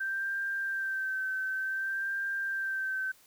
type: tone with vibrato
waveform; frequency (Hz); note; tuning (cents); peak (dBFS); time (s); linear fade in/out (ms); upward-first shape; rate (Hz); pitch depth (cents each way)
sine; 1562; G6; -7; -30; 0-3.12; 10; sine; 0.55; 29
effects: white hiss -61 dBFS RMS until 3.26 s